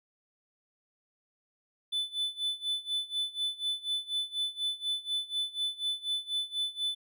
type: tone with tremolo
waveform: triangle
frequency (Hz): 3500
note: A7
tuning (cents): -10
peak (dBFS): -26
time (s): 1.92-6.95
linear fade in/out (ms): 10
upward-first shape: sine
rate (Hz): 4.1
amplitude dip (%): 90
effects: none